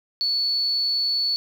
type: tone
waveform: sine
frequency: 4435 Hz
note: C#8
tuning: in tune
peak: -20 dBFS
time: 0.21-1.36 s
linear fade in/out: 0 ms
effects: 8-bit